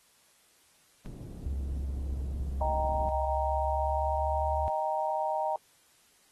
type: low-pass noise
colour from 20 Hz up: pink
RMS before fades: -42 dBFS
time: 1.06-3.09 s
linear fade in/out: 0 ms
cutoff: 270 Hz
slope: 12 dB/octave
type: tone with pitch glide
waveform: sine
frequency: 67.8 to 73.51 Hz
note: C#2 to D2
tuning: -38 to +2 cents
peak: -31 dBFS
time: 1.46-4.68 s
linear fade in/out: 0 ms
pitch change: +140 cents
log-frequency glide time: 3.13-4.45 s
type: chord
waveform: sine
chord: Eb major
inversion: none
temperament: equal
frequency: 622.3 / 784 / 932.3 Hz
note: Eb5 / G5 / Bb5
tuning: 0 / 0 / 0 cents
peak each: -32 dBFS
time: 2.61-5.56 s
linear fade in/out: 2 ms
effects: white hiss -64 dBFS RMS until 6.31 s + AAC 32 kbps